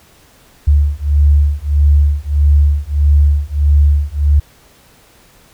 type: beating tone pair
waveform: sine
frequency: 72 / 73.6 Hz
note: D2 / D2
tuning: -34 / +4 cents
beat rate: 1.6 Hz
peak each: -11 dBFS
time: 0.67-4.4 s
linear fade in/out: 10 ms
effects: pink hiss -47 dBFS RMS until 5.53 s